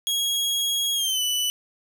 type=tone with pitch glide; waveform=sawtooth; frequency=3304 to 2978 Hz; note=G#7 to F#7; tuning=-10 to +11 cents; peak=-19 dBFS; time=0.07-1.5 s; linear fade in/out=0 ms; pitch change=-179 cents; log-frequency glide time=0.94-1.22 s; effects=none